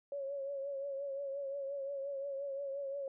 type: tone with vibrato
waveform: sine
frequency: 554.4 Hz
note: C#5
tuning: in tune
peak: -37 dBFS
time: 0.12-3.08 s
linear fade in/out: 2 ms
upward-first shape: triangle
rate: 5.7 Hz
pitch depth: 55 cents each way
effects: none